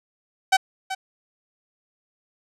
sawtooth tone with echo, 763 Hz, G5, 47 cents flat, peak -10 dBFS, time 0.52-0.57 s, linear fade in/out 10 ms, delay 380 ms, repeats 1, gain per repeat -12 dB, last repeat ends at 0.95 s, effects low-pass 9000 Hz 12 dB/octave

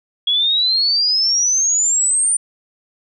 sine exponential sweep, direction up, 3322 to 9190 Hz, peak -13 dBFS, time 0.27-2.37 s, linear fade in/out 5 ms, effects none

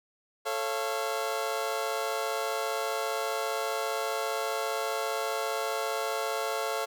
25% pulse chord, A augmented, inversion none, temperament just, 440 / 550 / 687.5 Hz, A4 / C#5 / E#5, 0 / -14 / -27 cents, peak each -30 dBFS, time 0.45-6.86 s, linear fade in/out 20 ms, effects none

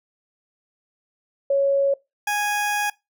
sine / 20% pulse tone pair in turn, 554.4 / 828.3 Hz, C#5 / G#5, 0 / -5 cents, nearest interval perfect fifth, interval 695 cents, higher second, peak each -16 dBFS, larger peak neither, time 1.5-1.94 / 2.27-2.9 s, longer second, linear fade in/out 5 ms, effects noise-tail reverb RT60 0.2 s tail -21 dB re dry

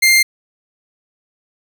sawtooth tone, 2104 Hz, C7, 9 cents sharp, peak -5 dBFS, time 0.02-0.23 s, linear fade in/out 10 ms, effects none

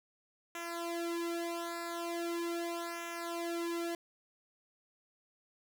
sawtooth tone with flanger, 340 Hz, F4, 46 cents flat, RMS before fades -38 dBFS, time 0.55-3.95 s, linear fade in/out 2 ms, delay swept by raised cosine 0.22 to 2.62 ms, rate 0.4 Hz, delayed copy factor -0.95, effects none

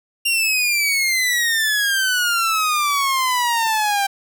sawtooth exponential sweep, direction down, 2794 to 784 Hz, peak -13 dBFS, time 0.25-4.07 s, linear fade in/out 10 ms, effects none

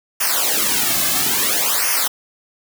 white noise with flanger, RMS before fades -18 dBFS, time 0.2-2.08 s, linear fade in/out 10 ms, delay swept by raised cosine 0.25 to 2.15 ms, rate 0.59 Hz, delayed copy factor -1, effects none

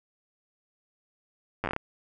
slowing click train, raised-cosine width 0.5 ms, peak -14 dBFS, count 8, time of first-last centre 1.64-1.764 s, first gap 9 ms, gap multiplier 1.22, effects none

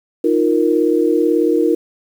sine chord, Eb suspended second, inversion none, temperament equal, 311.1 / 349.2 / 466.2 Hz, Eb4 / F4 / Bb4, 0 / 0 / 0 cents, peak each -16 dBFS, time 0.24-1.75 s, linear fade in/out 5 ms, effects 7-bit

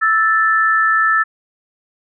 sine tone pair together, 1318.5 / 1760 Hz, E6 / A6, 0 / 0 cents, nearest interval perfect fourth, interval 500 cents, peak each -14 dBFS, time 0.01-1.24 s, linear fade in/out 20 ms, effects none

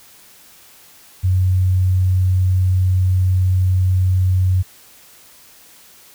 sine tone, 92.5 Hz, F#2, in tune, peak -12 dBFS, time 1.23-4.63 s, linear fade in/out 20 ms, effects white hiss -46 dBFS RMS until 6.14 s

